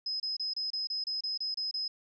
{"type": "tone bursts", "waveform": "sine", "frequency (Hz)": 5080, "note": "D#8", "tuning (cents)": 35, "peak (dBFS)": -31, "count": 11, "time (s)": [0.06, 1.88], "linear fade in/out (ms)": 5, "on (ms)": 140, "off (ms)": 28, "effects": []}